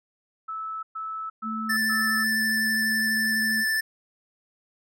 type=tone bursts; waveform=sine; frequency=1307 Hz; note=E6; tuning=15 cents flat; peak=-30 dBFS; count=4; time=0.48-2.24 s; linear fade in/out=10 ms; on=350 ms; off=120 ms
type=tone; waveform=sine; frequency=221.2 Hz; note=A3; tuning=9 cents sharp; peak=-30 dBFS; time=1.42-3.65 s; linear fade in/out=50 ms
type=tone with vibrato; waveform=square; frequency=1760 Hz; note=A6; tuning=in tune; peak=-23 dBFS; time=1.69-3.81 s; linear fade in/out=10 ms; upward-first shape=sine; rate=12 Hz; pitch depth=14 cents each way
effects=none